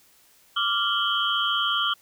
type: tone cluster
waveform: sine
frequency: 1170 / 1389 / 3037 / 3242 Hz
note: D6 / F6 / F#7 / G#7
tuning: -7 / -10 / +44 / -42 cents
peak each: -27 dBFS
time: 0.56-1.94 s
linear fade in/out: 10 ms
effects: white hiss -58 dBFS RMS until 2.01 s